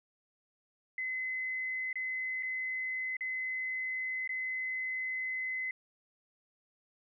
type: tone with dropouts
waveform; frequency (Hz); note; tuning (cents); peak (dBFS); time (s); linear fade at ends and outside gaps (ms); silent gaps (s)
sine; 2038; C7; -46; -33; 0.98-5.71; 2; 1.929-1.956 / 2.426-2.431 / 3.168-3.208 / 4.276-4.292
effects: none